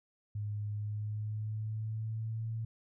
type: tone with pitch glide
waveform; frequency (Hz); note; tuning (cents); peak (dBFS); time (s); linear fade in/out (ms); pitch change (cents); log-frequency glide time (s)
sine; 104.3 to 112.43; G#2 to A2; +8 to +38; -34; 0.35-2.65; 5; +130; 0.72-2.48
effects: none